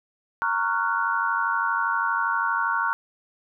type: chord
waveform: sine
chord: Gb major seventh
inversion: first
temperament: just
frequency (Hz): 925 / 1110 / 1387.5 / 1480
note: Bb5 / Db6 / F6 / Gb6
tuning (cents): -14 / +2 / -12 / 0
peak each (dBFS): -27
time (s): 0.42-2.93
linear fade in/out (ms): 0
effects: none